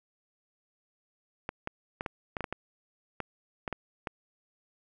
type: clicks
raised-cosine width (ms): 0.5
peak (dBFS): -18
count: 12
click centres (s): 1.491 / 1.674 / 2.009 / 2.062 / 2.368 / 2.407 / 2.442 / 2.526 / 3.203 / 3.678 / 3.727 / 4.072
effects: none